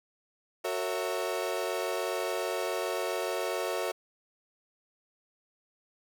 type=chord; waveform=35% pulse; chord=F# dominant seventh; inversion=none; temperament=equal with one note detuned; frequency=370 / 457.1 / 554.4 / 659.3 Hz; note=F#4 / A#4 / C#5 / E5; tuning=0 / -34 / 0 / 0 cents; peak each=-34 dBFS; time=0.64-3.92 s; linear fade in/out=10 ms; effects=none